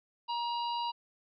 harmonic tone with a mistuned harmonic, 948 Hz, A#5, 29 cents sharp, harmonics 1 / 3 / 4 / 5, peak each -32 / -42 / -44 / -46 dBFS, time 0.28-0.92 s, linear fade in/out 20 ms, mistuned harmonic 4, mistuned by +66 cents, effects none

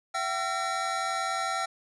square tone cluster, 674 / 765 / 1352 / 1844 Hz, E5 / G5 / E6 / A#6, +38 / -42 / +43 / -19 cents, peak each -37 / -33 / -32 / -39 dBFS, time 0.14-1.66 s, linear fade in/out 10 ms, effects resampled to 22050 Hz + 10-bit

